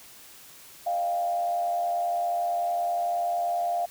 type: tone with frequency modulation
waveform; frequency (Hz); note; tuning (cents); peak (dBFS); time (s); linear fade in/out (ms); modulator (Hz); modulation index
sine; 698.5; F5; 0; -24; 0.86-3.86; 10; 89.4; 0.54
effects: white hiss -49 dBFS RMS until 3.9 s